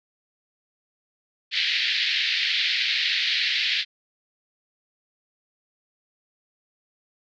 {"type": "band-pass noise", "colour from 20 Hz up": "white", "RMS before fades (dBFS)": -24, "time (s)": [1.51, 3.85], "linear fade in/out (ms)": 50, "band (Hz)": [1800, 4400], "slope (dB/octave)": 48, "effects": []}